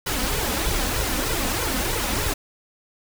pink noise with flanger, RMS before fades -24 dBFS, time 0.06-2.34 s, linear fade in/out 10 ms, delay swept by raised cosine 2 to 4 ms, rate 3.2 Hz, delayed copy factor +0.75, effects none

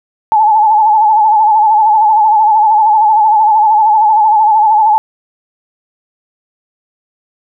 sine tone with vibrato, 860 Hz, A5, 40 cents flat, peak -5 dBFS, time 0.32-4.98 s, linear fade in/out 0 ms, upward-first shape sine, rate 13 Hz, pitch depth 63 cents each way, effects none

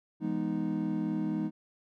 triangle chord, E major seventh, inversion none, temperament equal with one note detuned, 168.08 / 207.7 / 246.9 / 311.1 Hz, E3 / G#3 / B3 / D#4, +34 / 0 / 0 / 0 cents, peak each -34 / -32 / -35 / -31 dBFS, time 0.2-1.51 s, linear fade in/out 50 ms, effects none

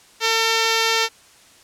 5% pulse tone, 451.3 Hz, A4, 44 cents sharp, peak -5 dBFS, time 0.2-1.09 s, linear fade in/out 50 ms, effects white hiss -50 dBFS RMS until 1.63 s + low-pass 9000 Hz 12 dB/octave

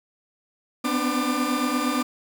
40% pulse tone cluster, 247.8 / 256.5 / 295.2 / 1196 Hz, B3 / C4 / D4 / D6, +6 / -34 / +9 / +31 cents, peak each -27 dBFS, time 0.84-2.03 s, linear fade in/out 10 ms, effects 8-bit

